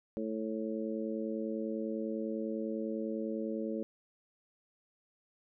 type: harmonic tone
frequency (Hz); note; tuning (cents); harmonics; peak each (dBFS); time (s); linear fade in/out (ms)
110; A2; 0; 2 / 3 / 4 / 5; -37 / -39 / -40 / -41; 0.17-3.83; 0
effects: none